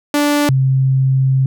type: tone pair in turn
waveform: sawtooth / sine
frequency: 292 / 132.88 Hz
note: D4 / C3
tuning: -10 / +27 cents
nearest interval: octave + major second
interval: 1363 cents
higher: first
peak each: -8 / -10 dBFS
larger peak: first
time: 0.14-0.49 / 0.49-1.46 s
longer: second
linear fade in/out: 2 ms
effects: none